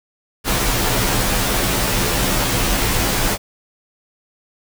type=noise with comb filter; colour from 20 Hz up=pink; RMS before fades=-18 dBFS; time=0.44-3.38 s; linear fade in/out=50 ms; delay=13 ms; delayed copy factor=-0.95; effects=none